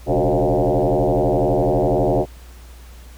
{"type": "tone with frequency modulation", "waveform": "sine", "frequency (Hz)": 116.54, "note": "A#2", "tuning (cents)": 0, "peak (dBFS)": -14, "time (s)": [0.06, 2.26], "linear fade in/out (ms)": 50, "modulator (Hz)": 81.7, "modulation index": 7.7, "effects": ["added 60 Hz sine -38 dBFS peak until 3.17 s", "pink hiss -48 dBFS RMS until 3.17 s"]}